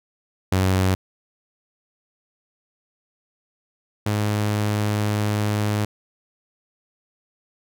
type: tone pair in turn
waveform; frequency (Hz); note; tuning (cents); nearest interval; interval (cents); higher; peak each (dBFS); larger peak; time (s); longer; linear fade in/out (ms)
sawtooth; 94.3 / 105; F#2 / G#2; +33 / +19; major second; 186; second; -13 / -16; first; 0.52-0.95 / 4.06-5.85; second; 5
effects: none